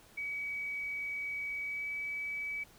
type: tone with pitch glide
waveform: sine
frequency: 2272 to 2288 Hz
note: C#7 to D7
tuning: +42 to -46 cents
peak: -35 dBFS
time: 0.17-2.64 s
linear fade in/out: 10 ms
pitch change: +12 cents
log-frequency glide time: 1.64-1.87 s
effects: pink hiss -60 dBFS RMS until 2.78 s